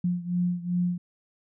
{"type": "beating tone pair", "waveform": "sine", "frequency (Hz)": [176.3, 178.9], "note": ["F3", "F3"], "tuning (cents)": [17, 42], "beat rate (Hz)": 2.6, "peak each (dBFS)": [-26, -29], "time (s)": [0.04, 0.98], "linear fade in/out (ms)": 5, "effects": []}